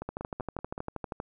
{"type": "two click trains", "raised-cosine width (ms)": 1, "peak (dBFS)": [-20, -22], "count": [15, 5], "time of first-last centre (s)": [[0.09, 1.201], [0.02, 0.779]], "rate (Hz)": [12.6, 5.27], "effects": []}